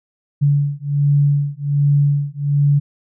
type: beating tone pair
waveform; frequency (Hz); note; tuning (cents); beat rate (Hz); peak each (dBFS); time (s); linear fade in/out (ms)
sine; 142.8 / 144.1; D3 / D3; -48 / -33; 1.3; -16; 0.41-2.8; 20
effects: none